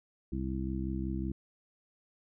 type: harmonic tone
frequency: 65.41 Hz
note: C2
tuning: in tune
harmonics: 1 / 2 / 3 / 4 / 5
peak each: -36 / -40 / -37 / -42 / -39 dBFS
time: 0.32-1.32 s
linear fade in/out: 5 ms
effects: none